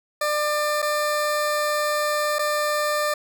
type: tone with dropouts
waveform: 20% pulse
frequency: 597 Hz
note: D5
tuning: 28 cents sharp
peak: -16 dBFS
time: 0.21-3.14 s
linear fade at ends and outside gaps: 5 ms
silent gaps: 0.82-0.825 / 2.386-2.391 s
effects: none